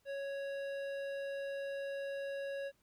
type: tone with hard clipping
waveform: sine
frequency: 554.4 Hz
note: C#5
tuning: in tune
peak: -40 dBFS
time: 0.05-2.72 s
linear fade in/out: 50 ms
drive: 12 dB
effects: pink hiss -75 dBFS RMS until 2.82 s